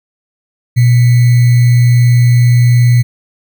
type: tone with sample-and-hold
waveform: sine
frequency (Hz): 121.3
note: B2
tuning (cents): -31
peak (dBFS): -4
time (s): 0.76-3.03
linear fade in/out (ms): 20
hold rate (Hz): 2100
effects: none